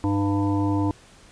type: harmonic tone with a mistuned harmonic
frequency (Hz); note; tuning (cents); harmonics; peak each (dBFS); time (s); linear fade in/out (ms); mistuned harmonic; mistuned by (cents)
99.4; G2; +25; 1 / 3 / 5 / 7 / 9 / 10; -24 / -22 / -35 / -36 / -32 / -35; 0.04-0.91; 0; 3; +22
effects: pink hiss -51 dBFS RMS until 1.31 s + resampled to 22050 Hz